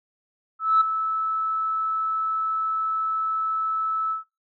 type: tone with ADSR envelope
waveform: sine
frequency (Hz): 1307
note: E6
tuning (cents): -15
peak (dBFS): -12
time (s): 0.59-4.24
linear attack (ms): 220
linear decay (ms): 9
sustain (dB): -10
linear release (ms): 130
effects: noise-tail reverb RT60 0.2 s tail -17 dB re dry + tanh soft clip ceiling -9 dBFS